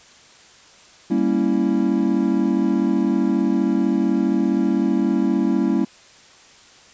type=chord; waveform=triangle; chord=G diminished seventh; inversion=none; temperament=equal with one note detuned; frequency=197.7 / 233.1 / 277.2 / 329.6 Hz; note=G3 / Bb3 / Db4 / Fb4; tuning=+15 / 0 / 0 / 0 cents; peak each=-20 dBFS; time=1.1-5.85 s; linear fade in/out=10 ms; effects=white hiss -48 dBFS RMS until 6.93 s + resampled to 16000 Hz